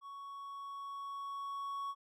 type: tone with level ramp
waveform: triangle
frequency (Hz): 1114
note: C#6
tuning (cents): +8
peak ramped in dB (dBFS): -44 to -35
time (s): 0.01-1.95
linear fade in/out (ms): 50
effects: none